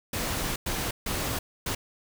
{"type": "noise bursts at uneven times", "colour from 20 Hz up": "pink", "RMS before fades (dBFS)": -30, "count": 4, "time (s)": [[0.13, 0.56], [0.66, 0.91], [1.06, 1.39], [1.66, 1.75]], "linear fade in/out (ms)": 5, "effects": []}